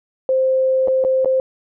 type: tone with dropouts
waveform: sine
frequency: 523.3 Hz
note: C5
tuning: in tune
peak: -13 dBFS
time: 0.29-1.4 s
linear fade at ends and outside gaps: 1 ms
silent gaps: 0.875-0.882 / 1.04-1.048 / 1.247-1.257 s
effects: none